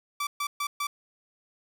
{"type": "tone bursts", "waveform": "sawtooth", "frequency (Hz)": 1160, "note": "D6", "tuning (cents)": -22, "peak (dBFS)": -24, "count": 4, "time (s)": [0.2, 0.87], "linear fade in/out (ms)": 5, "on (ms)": 70, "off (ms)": 130, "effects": []}